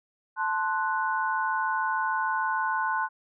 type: chord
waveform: sine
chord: F# diminished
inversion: first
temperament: equal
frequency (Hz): 880 / 1046.5 / 1480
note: A5 / C6 / F#6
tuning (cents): 0 / 0 / 0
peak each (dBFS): -29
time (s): 0.36-3.09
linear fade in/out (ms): 50
effects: none